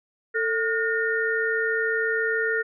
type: tone cluster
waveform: sine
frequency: 446.7 / 1434 / 1827 Hz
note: A4 / F6 / A#6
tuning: +26 / +45 / -35 cents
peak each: -26 dBFS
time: 0.34-2.63 s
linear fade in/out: 20 ms
effects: none